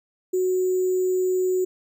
sine tone with sample-and-hold, 369.2 Hz, F#4, 4 cents flat, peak -19 dBFS, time 0.33-1.65 s, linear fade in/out 10 ms, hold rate 7350 Hz, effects none

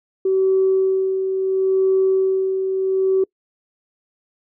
sine tone with tremolo, 381 Hz, G4, 49 cents flat, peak -12 dBFS, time 0.25-3.24 s, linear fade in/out 5 ms, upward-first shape sine, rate 0.73 Hz, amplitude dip 50%, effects noise-tail reverb RT60 0.1 s tail -26 dB re dry + tanh soft clip ceiling -8 dBFS

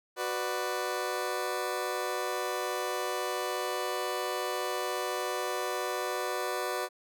20% pulse chord, B minor, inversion second, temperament just, 370.4 / 493.9 / 592.7 Hz, F#4 / B4 / D5, +2 / 0 / +16 cents, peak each -30 / -30 / -31 dBFS, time 0.16-6.89 s, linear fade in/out 50 ms, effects none

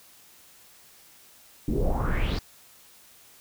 brown noise with low-pass filter sweep, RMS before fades -25 dBFS, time 1.68-2.39 s, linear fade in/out 5 ms, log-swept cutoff 280 to 5000 Hz, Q 4.8, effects white hiss -54 dBFS RMS until 3.4 s

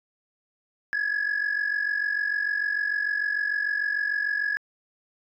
sine tone pair together, 1660.3 / 1707 Hz, G#6 / G#6, -1 / +47 cents, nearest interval unison, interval 48 cents, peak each -25 dBFS, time 0.93-4.57 s, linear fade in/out 0 ms, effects tanh soft clip ceiling -20 dBFS

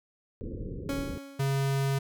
pink low-pass noise, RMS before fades -37 dBFS, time 0.41-1.18 s, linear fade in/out 0 ms, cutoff 520 Hz, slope 96 dB/octave
30% pulse tone with exponential decay, 277.2 Hz, C#4, in tune, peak -26 dBFS, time 0.89-1.91 s, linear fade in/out 2 ms, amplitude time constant 220 ms
click, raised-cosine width 5 ms, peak -28 dBFS, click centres 0.936 s
square tone, 137 Hz, C#3, 20 cents flat, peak -26 dBFS, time 1.39-1.99 s, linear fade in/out 10 ms
effects none

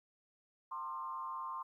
sine tone with frequency modulation, 1055 Hz, C6, 14 cents sharp, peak -39 dBFS, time 0.71-1.63 s, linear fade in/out 10 ms, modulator 144 Hz, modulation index 0.84, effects 13-bit

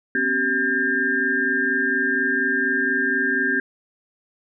sine tone cluster, 250.8 / 275 / 384.5 / 1607 / 1787 Hz, B3 / C#4 / G4 / G6 / A6, +27 / -14 / -33 / +43 / +26 cents, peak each -29 / -28 / -29 / -20 / -27 dBFS, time 0.15-3.6 s, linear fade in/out 2 ms, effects none

